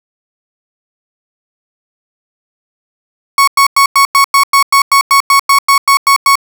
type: tone bursts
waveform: 35% pulse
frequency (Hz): 1108.7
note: C#6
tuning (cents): 0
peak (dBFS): -3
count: 16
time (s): 3.38-6.355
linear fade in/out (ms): 2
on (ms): 95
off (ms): 97
effects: none